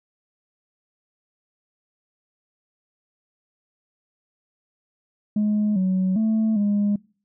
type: tone with pitch steps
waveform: sine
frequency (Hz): 210.4 / 186.9 / 219.9 / 204.9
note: G#3 / F#3 / A3 / G#3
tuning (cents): +23 / +18 / -1 / -23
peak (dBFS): -16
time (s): 5.36-6.96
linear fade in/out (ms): 5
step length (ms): 400
effects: noise-tail reverb RT60 0.4 s tail -25 dB re dry + tanh soft clip ceiling -16 dBFS